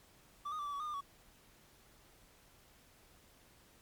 triangle tone with pitch steps, 1165 / 1238 / 1167 / 1155 / 1131 / 1222 / 1202 / 1126 Hz, D6 / D#6 / D6 / D6 / C#6 / D#6 / D6 / C#6, -14 / -9 / -11 / -29 / +34 / -32 / +40 / +27 cents, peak -36 dBFS, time 0.45-1.01 s, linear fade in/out 10 ms, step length 70 ms, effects pink hiss -64 dBFS RMS until 3.81 s + MP3 96 kbps

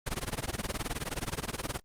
pink noise with tremolo, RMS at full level -31 dBFS, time 0.06-1.8 s, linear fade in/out 10 ms, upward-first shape sine, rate 19 Hz, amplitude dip 95%, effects low-pass 11000 Hz 12 dB/octave + Opus 32 kbps

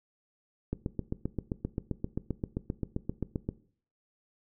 click train, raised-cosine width 3 ms, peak -18 dBFS, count 22, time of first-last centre 0.73-3.49 s, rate 7.61 Hz, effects noise-tail reverb RT60 0.5 s tail -18 dB re dry

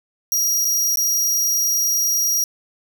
sawtooth tone with dropouts, 5710 Hz, F8, 37 cents sharp, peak -14 dBFS, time 0.32-2.44 s, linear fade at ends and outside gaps 1 ms, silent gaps 0.647-0.652 / 0.958-0.972 s, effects none

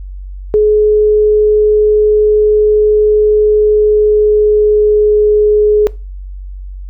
sine tone with pitch glide, 423.7 to 421 Hz, G#4 to G#4, +35 to +24 cents, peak -5 dBFS, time 0.54-5.87 s, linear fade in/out 0 ms, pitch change -11 cents, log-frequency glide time 3.42-5.29 s, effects noise-tail reverb RT60 0.3 s tail -21 dB re dry + added 47 Hz sine -23 dBFS peak until 6.89 s

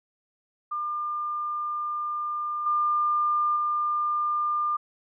sine tone with level steps, 1200 Hz, D6, 37 cents sharp, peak -27 / -21 / -23 dBFS, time 0.71-4.77 s, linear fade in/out 10 ms, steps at 2.66 / 3.56 s, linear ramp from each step 5 ms, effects none

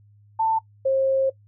sine tone pair in turn, 891 / 534.9 Hz, A5 / C5, +22 / +38 cents, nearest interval major sixth, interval 884 cents, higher first, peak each -18 / -17 dBFS, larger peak second, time 0.39-0.59 / 0.85-1.3 s, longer second, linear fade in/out 10 ms, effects noise-tail reverb RT60 0.1 s tail -20 dB re dry + added 103 Hz sine -51 dBFS peak until 1.47 s

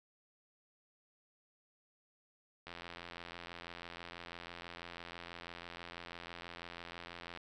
click train, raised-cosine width 0.3 ms, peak -30 dBFS, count 406, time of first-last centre 2.67-7.374 s, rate 86.1 Hz, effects none

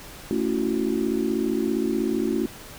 sine chord, F# minor seventh, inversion first, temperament just, 222 / 277.5 / 333 / 370 Hz, A3 / C#4 / E4 / F#4, +16 / +2 / +18 / 0 cents, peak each -27 dBFS, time 0.31-2.46 s, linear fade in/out 0 ms, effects pink hiss -42 dBFS RMS until 2.78 s

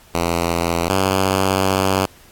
5% pulse tone pair in turn, 85.1 / 95.52 Hz, F2 / G2, -44 / -44 cents, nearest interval major second, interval 200 cents, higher second, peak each -6 / -4 dBFS, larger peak second, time 0.14-0.89 / 0.89-2.06 s, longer second, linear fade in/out 10 ms, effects pink hiss -48 dBFS RMS until 2.31 s + AAC 64 kbps

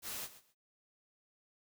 white noise with echo, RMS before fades -42 dBFS, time 0.02-0.29 s, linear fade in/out 50 ms, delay 130 ms, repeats 2, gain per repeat -15 dB, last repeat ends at 0.55 s, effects none

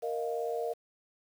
sine chord, Bb suspended fourth, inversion none, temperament just, 466.2 / 621.6 / 699.2 Hz, Bb4 / Eb5 / F5, 0 / -2 / +2 cents, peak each -33 / -37 / -37 dBFS, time 0.02-0.74 s, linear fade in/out 20 ms, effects 9-bit

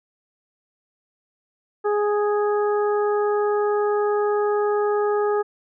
harmonic tone, 415.3 Hz, G#4, in tune, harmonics 1 / 2 / 3 / 4, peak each -19 / -27 / -29 / -36 dBFS, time 1.84-5.43 s, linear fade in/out 20 ms, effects none

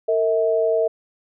sine tone pair together, 455.4 / 644 Hz, A#4 / E5, -40 / -41 cents, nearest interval tritone, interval 599 cents, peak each -19 dBFS, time 0.08-0.88 s, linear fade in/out 10 ms, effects none

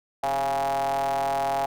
square ring-modulated tone, 70.7 Hz, C#2, 35 cents sharp, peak -21 dBFS, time 0.23-1.66 s, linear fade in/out 5 ms, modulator 757 Hz, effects none

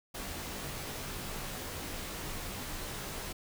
pink noise with comb filter, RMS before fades -40 dBFS, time 0.14-3.33 s, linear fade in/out 10 ms, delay 18 ms, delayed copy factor -0.6, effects none

